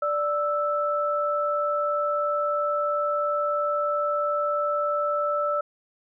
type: tone pair together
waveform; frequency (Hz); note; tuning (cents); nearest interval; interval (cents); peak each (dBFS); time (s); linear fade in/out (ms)
sine; 587.3 / 1318.5; D5 / E6; 0 / 0; octave + major second; 1400; -25; 0.02-5.61; 5
effects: none